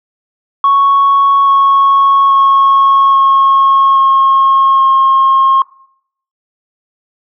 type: tone with pitch steps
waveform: sine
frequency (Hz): 1108.7 / 1101.7 / 1094.7 / 1087.8 / 1080.9 / 1074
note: C#6 / C#6 / C#6 / C#6 / C#6 / C6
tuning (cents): 0 / -11 / -22 / -33 / -44 / +45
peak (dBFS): -4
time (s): 0.64-5.62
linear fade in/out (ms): 2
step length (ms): 830
effects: noise-tail reverb RT60 0.7 s tail -23 dB re dry + tanh soft clip ceiling -2 dBFS